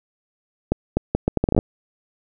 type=accelerating click train; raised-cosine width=2 ms; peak=-4 dBFS; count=12; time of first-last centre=0.72-1.589 s; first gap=250 ms; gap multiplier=0.72; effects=none